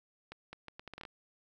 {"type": "accelerating click train", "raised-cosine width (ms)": 0.3, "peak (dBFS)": -29, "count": 10, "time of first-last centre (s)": [0.32, 1.052], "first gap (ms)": 210, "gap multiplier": 0.73, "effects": ["11-bit"]}